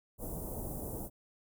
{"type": "band-stop noise", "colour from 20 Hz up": "pink", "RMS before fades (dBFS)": -40, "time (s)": [0.18, 1.1], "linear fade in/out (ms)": 50, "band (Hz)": [740, 10000], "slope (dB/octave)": 24, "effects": []}